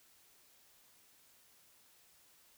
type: silence
effects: white hiss -66 dBFS RMS until 2.57 s